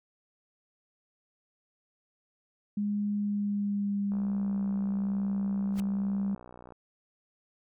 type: tone with pitch glide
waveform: sine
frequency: 205.7 to 197.78 Hz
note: G#3 to G3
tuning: -16 to +16 cents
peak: -27 dBFS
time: 2.77-6.35 s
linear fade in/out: 5 ms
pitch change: -68 cents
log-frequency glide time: 3.15-4.66 s
type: click train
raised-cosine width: 1 ms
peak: -34 dBFS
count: 160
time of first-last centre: 4.12-6.722 s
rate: 61.1 Hz
type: noise with exponential growth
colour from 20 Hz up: pink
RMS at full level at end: -37 dBFS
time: 5.72-5.8 s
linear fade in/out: 1 ms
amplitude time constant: 16 ms
effects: none